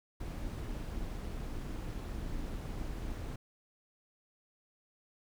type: noise with amplitude modulation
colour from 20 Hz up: brown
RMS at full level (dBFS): -37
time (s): 0.2-3.36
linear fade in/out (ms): 5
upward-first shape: sine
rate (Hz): 276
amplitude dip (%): 50
effects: none